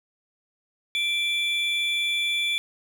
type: tone pair together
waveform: triangle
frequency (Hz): 2349 / 3454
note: D7 / A7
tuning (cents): 0 / -33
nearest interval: perfect fifth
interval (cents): 667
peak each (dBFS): -24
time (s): 0.95-2.58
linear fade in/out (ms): 0
effects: none